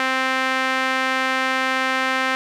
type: tone with band-pass filter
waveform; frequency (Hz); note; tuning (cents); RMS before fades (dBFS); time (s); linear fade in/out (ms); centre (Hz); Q
sawtooth; 261.6; C4; 0; -21; 0-2.35; 0; 1800; 1.4
effects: none